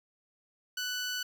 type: tone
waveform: 15% pulse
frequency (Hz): 1489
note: F#6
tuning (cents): +11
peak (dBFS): -26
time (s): 0.77-1.23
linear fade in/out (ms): 5
effects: none